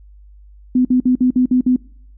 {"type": "tone bursts", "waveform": "sine", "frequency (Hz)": 252.3, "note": "B3", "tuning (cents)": 37, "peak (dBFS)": -10, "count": 7, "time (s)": [0.75, 1.762], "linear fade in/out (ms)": 5, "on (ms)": 100, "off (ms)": 52, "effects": ["noise-tail reverb RT60 0.6 s tail -24 dB re dry", "added 50 Hz sine -40 dBFS peak until 2.17 s"]}